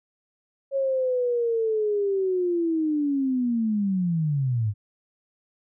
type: linear sweep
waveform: sine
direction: down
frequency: 551 to 100 Hz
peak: -21 dBFS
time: 0.71-4.74 s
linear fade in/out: 50 ms
effects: none